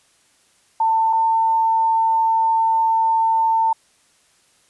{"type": "tone pair in turn", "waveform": "sine", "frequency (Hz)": [894, 898.4], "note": ["A5", "A5"], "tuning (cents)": [27, 36], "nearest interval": "unison", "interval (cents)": 9, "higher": "second", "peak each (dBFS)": -14, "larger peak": "neither", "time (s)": [[0.8, 1.13], [1.13, 3.73]], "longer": "second", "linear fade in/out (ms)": 5, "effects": ["white hiss -58 dBFS RMS until 4.69 s", "resampled to 24000 Hz"]}